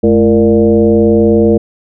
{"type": "tone with frequency modulation", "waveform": "sine", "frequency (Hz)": 338.1, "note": "E4", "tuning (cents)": 44, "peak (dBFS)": -5, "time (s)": [0.03, 1.58], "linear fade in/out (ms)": 10, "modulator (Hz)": 124, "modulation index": 1.6, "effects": []}